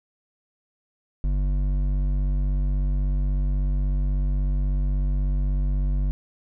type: tone with hard clipping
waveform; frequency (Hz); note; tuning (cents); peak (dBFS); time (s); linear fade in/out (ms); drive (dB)
sine; 48.17; G1; -30; -22; 1.24-6.11; 0; 9
effects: none